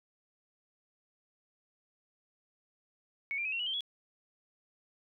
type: tone with pitch steps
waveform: sine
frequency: 2218 / 2377 / 2548 / 2731 / 2927 / 3137 / 3362 Hz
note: C#7 / D7 / D#7 / F7 / F#7 / G7 / G#7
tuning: 0 / +20 / +41 / -39 / -19 / +1 / +20 cents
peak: -32 dBFS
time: 3.31-3.807 s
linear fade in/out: 0 ms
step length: 71 ms
effects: none